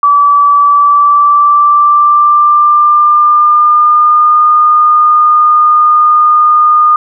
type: tone with pitch glide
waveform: sine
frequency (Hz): 1152 to 1220.5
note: D6 to D#6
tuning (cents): -34 to -34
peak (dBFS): -3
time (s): 0.03-6.96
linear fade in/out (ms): 2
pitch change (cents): +100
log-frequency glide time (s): 0.58-4.45
effects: none